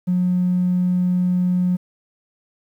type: tone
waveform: triangle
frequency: 180.3 Hz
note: F#3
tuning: 45 cents flat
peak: -12 dBFS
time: 0.07-1.77 s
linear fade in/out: 20 ms
effects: tanh soft clip ceiling -13 dBFS + 9-bit